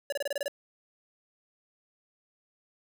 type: tone bursts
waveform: square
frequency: 570 Hz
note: C#5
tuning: 48 cents sharp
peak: -29 dBFS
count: 8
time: 0.1-0.481 s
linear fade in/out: 2 ms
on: 24 ms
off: 27 ms
effects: none